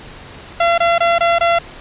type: tone bursts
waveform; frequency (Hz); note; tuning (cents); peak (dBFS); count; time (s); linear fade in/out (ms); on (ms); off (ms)
sawtooth; 681; F5; -44; -7; 5; 0.6-1.588; 5; 180; 22
effects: pink hiss -36 dBFS RMS until 1.8 s + resampled to 8000 Hz